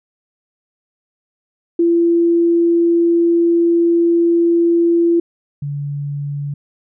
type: tone pair in turn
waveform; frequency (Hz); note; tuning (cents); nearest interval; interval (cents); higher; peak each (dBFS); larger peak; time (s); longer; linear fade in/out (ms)
sine; 339.4 / 143.36; F4 / D3; -49 / -41; octave + minor third; 1492; first; -10 / -20; first; 1.79-5.2 / 5.62-6.54; first; 5
effects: none